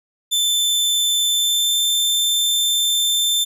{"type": "tone with pitch glide", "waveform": "sawtooth", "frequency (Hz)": [3536, 3559], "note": ["A7", "A7"], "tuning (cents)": [8, 19], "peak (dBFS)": -13, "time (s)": [0.31, 3.45], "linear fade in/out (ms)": 20, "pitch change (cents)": 11, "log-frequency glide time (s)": [1.29, 1.79], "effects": []}